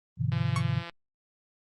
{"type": "chord", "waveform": "sine", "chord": "E minor seventh", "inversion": "first", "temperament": "just", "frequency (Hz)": [98.89, 123.61, 148.33, 164.81], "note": ["G2", "B2", "D3", "E3"], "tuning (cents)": [16, 2, 18, 0], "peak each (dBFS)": [-32, -28, -32, -33], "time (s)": [0.17, 0.83], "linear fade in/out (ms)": 50}
{"type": "click train", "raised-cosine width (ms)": 0.3, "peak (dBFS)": -24, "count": 99, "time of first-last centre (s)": [0.32, 0.896], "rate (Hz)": 170}
{"type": "tone with exponential decay", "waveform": "sawtooth", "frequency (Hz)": 1108.7, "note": "C#6", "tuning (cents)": 0, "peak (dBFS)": -23, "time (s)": [0.56, 0.66], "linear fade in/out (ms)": 1, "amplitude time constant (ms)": 20}
{"effects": ["Opus 24 kbps"]}